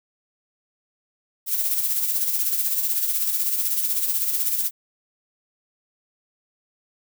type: noise with tremolo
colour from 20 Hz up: violet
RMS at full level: -21 dBFS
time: 1.46-4.71 s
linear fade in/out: 50 ms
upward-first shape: sine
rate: 16 Hz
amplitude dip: 50%
effects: none